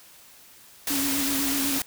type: noise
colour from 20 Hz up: white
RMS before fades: -27 dBFS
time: 0.87-1.82 s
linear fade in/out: 2 ms
type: tone with vibrato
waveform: sine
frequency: 277.2 Hz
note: C#4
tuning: in tune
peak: -27 dBFS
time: 0.9-1.79 s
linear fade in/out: 5 ms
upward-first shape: square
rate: 8 Hz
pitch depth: 33 cents each way
effects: white hiss -51 dBFS RMS until 1.86 s

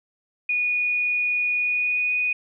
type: tone with pitch glide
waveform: sine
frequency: 2459 to 2479 Hz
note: D#7 to D#7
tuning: -21 to -7 cents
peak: -20 dBFS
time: 0.49-2.33 s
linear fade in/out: 5 ms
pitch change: +14 cents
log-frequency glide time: 1.58-2.17 s
effects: none

